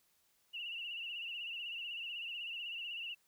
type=tone with vibrato; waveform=sine; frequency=2794 Hz; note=F7; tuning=in tune; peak=-40 dBFS; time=0.53-3.15 s; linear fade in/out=20 ms; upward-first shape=sine; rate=16 Hz; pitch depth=80 cents each way; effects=white hiss -74 dBFS RMS until 3.27 s